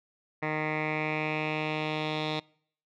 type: tone with low-pass filter sweep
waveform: 10% pulse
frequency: 154.3 Hz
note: D#3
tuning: 14 cents flat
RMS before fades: -31 dBFS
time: 0.42-2.4 s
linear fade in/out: 10 ms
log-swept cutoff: 1900 to 3600 Hz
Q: 4.1
effects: noise-tail reverb RT60 0.6 s tail -25 dB re dry